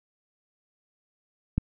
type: click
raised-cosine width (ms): 5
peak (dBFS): -11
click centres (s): 1.58
effects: none